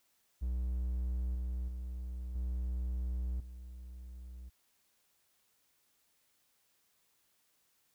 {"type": "tone with level steps", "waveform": "triangle", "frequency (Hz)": 61.74, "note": "B1", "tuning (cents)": 0, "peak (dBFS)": [-30, -32, -36, -31, -43], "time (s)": [0.41, 4.5], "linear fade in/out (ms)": 20, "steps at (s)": [1.35, 1.68, 2.35, 3.4], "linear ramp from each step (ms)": 2, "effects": ["white hiss -74 dBFS RMS until 7.94 s"]}